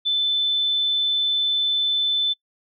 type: tone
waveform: sine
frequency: 3520 Hz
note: A7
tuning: in tune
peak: -18 dBFS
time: 0.05-2.34 s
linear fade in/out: 20 ms
effects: noise-tail reverb RT60 0.1 s tail -26 dB re dry